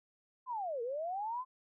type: linear two-way sweep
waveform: sine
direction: down then up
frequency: 1049 to 451.7 to 1049 Hz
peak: -35 dBFS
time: 0.46-1.45 s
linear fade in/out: 50 ms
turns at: 0.82 s
effects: none